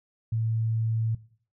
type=tone; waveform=sine; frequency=112.5 Hz; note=A2; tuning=39 cents sharp; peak=-24 dBFS; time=0.32-1.15 s; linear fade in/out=5 ms; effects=noise-tail reverb RT60 0.5 s tail -18 dB re dry